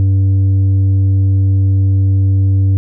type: tone with tanh clipping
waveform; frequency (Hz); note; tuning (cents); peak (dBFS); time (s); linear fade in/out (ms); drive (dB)
triangle; 96.7; G2; -23; -9; 0-2.77; 0; 9
effects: none